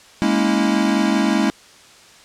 square chord, A# half-diminished seventh, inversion third, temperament equal with one note detuned, 207.7 / 233.1 / 277.2 / 324.9 Hz, G#3 / A#3 / C#4 / E4, 0 / 0 / 0 / -25 cents, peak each -20 / -23 / -22 / -22 dBFS, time 0.22-1.5 s, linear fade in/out 0 ms, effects white hiss -46 dBFS RMS until 2.24 s + low-pass 7000 Hz 12 dB/octave

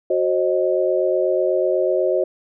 sine chord, C diminished, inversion second, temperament equal with one note detuned, 370 / 534.2 / 622.3 Hz, Gb4 / C5 / Eb5, 0 / +36 / 0 cents, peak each -20 / -20 / -21 dBFS, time 0.1-2.24 s, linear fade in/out 5 ms, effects none

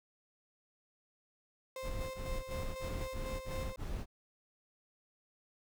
35% pulse tone with tremolo, 523.3 Hz, C5, in tune, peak -39 dBFS, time 1.76-3.76 s, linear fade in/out 2 ms, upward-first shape square, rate 4 Hz, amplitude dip 40%
brown noise bursts, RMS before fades -39 dBFS, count 7, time 1.82-4.06 s, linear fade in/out 50 ms, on 290 ms, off 35 ms
effects none

